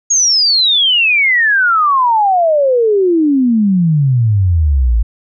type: exponential sweep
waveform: sine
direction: down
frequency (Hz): 6700 to 52.8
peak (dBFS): -8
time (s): 0.1-5.03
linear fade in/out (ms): 10
effects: none